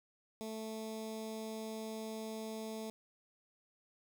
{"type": "tone with notch filter", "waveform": "15% pulse", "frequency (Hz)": 220, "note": "A3", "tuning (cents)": 0, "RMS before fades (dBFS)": -43, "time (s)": [0.41, 2.9], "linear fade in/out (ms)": 0, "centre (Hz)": 1600, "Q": 0.61, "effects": []}